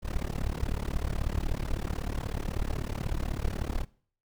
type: noise with amplitude modulation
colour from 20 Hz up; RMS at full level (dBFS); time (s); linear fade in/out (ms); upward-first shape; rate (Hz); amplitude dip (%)
brown; -27; 0.02-3.86; 50; sine; 36.2; 100
effects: noise-tail reverb RT60 0.5 s tail -21 dB re dry